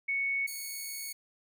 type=tone pair in turn; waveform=sine / 5% pulse; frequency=2217 / 2217 Hz; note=C#7 / C#7; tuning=0 / 0 cents; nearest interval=unison; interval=0 cents; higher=neither; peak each=-28 / -27 dBFS; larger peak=second; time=0.08-0.47 / 0.47-1.13 s; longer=second; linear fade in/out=10 ms; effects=none